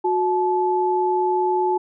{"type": "tone pair together", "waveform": "sine", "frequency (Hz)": [365.4, 865], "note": ["F#4", "A5"], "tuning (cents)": [-22, -30], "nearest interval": "octave + minor third", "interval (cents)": 1492, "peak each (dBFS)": -20, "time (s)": [0.04, 1.78], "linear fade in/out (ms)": 10, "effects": []}